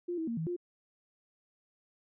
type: tone with pitch steps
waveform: sine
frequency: 350.5 / 323.3 / 231.7 / 161.2 / 352.4 Hz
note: F4 / E4 / A#3 / E3 / F4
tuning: +6 / -34 / -10 / -38 / +16 cents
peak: -32 dBFS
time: 0.08-0.565 s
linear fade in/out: 10 ms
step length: 97 ms
effects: none